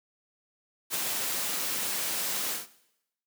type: noise with ADSR envelope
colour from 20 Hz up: white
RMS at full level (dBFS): -29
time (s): 0.9-2.67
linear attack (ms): 44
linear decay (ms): 25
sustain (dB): -2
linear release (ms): 160
effects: noise-tail reverb RT60 0.8 s tail -17 dB re dry + high-pass 150 Hz 12 dB/octave